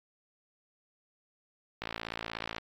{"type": "click train", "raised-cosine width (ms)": 0.3, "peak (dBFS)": -19, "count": 44, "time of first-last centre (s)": [1.82, 2.582], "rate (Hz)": 56.4, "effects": ["AAC 64 kbps"]}